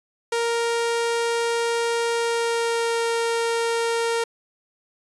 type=tone with pitch glide; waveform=sawtooth; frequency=466.2 to 462.7 Hz; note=A#4 to A#4; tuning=0 to -13 cents; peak=-17 dBFS; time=0.32-4.24 s; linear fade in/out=5 ms; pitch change=-13 cents; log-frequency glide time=2.12-3.03 s; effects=resampled to 24000 Hz